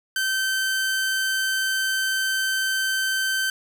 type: tone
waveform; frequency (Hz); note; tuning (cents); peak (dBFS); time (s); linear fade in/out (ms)
sawtooth; 1546; G6; -24; -18; 0.16-3.5; 2
effects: none